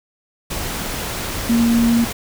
sine tone in noise, 233.1 Hz, A#3, in tune, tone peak -12 dBFS, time 1.49-2.05 s, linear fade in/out 10 ms, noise pink, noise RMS -25 dBFS, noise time 0.5-2.13 s, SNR +10 dB, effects none

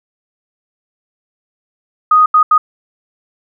sine tone bursts at uneven times, 1244.5 Hz, D#6, in tune, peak -5 dBFS, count 3, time 2.11-2.26 / 2.34-2.43 / 2.51-2.58 s, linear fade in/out 5 ms, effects none

